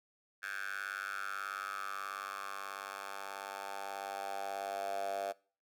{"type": "tone with high-pass filter sweep", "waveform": "10% pulse", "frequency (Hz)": 98.4, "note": "G2", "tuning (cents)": 7, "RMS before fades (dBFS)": -41, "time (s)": [0.42, 5.33], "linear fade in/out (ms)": 20, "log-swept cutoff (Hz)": [1600, 650], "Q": 6.5, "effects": ["noise-tail reverb RT60 0.4 s tail -22 dB re dry"]}